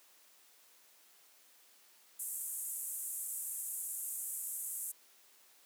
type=band-pass noise; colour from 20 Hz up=pink; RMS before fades=-41 dBFS; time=2.19-4.92 s; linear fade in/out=10 ms; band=7800 to 14000 Hz; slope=48 dB/octave; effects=white hiss -64 dBFS RMS until 5.65 s + high-pass 300 Hz 12 dB/octave